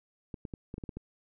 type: clicks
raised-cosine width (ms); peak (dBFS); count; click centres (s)
3; -26; 8; 0.342 / 0.452 / 0.538 / 0.741 / 0.781 / 0.838 / 0.892 / 0.97
effects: none